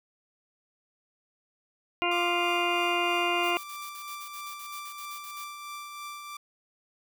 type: harmonic tone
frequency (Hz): 349.2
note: F4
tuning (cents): 0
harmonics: 1 / 2 / 3 / 4 / 6 / 7 / 8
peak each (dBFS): -31 / -31 / -31 / -36 / -35 / -33 / -31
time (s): 2.02-3.57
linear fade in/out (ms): 0
type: tone with tremolo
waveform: sawtooth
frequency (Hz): 1174.7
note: D6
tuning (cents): 0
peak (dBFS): -33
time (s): 2.11-6.37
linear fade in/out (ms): 5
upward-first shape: triangle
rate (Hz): 3.1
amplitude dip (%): 40
type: noise bursts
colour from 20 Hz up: blue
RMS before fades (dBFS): -46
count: 16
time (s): 3.43-5.443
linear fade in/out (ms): 5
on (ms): 78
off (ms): 51
effects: none